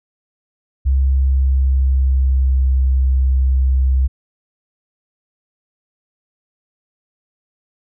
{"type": "tone with pitch glide", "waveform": "sine", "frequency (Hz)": [66.9, 65.41], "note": ["C2", "C2"], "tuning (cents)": [39, 0], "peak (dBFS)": -11, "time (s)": [0.85, 4.08], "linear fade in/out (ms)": 20, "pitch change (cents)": -39, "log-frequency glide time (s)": [1.04, 2.72], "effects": []}